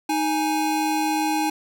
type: tone pair together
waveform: square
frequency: 311.1 / 830.5 Hz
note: D#4 / G#5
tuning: 0 / 0 cents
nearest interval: octave + perfect fourth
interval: 1700 cents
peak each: -24 dBFS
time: 0.09-1.5 s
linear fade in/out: 5 ms
effects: none